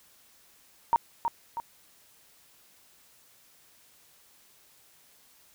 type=tone with echo; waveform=sine; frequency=932.3 Hz; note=A#5; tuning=in tune; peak=-18 dBFS; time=0.93-0.96 s; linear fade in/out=0 ms; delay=320 ms; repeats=2; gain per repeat=-6 dB; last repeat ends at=1.6 s; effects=white hiss -60 dBFS RMS until 5.54 s